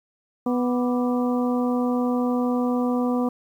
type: harmonic tone with a mistuned harmonic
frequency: 246.9 Hz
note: B3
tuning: in tune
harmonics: 1 / 2 / 3 / 4 / 5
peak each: -21 / -27 / -32 / -35 / -35 dBFS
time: 0.46-3.29 s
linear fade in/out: 5 ms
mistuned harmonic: 5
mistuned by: -80 cents
effects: 9-bit